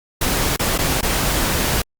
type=noise with dropouts; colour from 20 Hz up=pink; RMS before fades=-19 dBFS; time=0.21-1.82 s; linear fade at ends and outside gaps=5 ms; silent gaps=0.564-0.594 / 0.779-0.787 / 1.011-1.028 s; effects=Opus 48 kbps